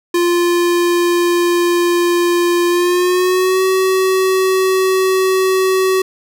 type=tone with pitch glide; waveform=square; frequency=348.2 to 377.5 Hz; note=F4 to F#4; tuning=-5 to +35 cents; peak=-12 dBFS; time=0.14-6.02 s; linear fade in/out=5 ms; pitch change=+140 cents; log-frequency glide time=2.68-3.63 s; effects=none